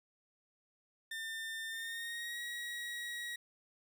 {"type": "tone with pitch glide", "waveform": "30% pulse", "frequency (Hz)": [1800, 1905.9], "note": ["A6", "A#6"], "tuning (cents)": [39, 38], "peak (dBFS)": -37, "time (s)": [1.11, 3.36], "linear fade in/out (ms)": 5, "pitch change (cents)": 99, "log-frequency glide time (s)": [1.7, 2.4], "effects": []}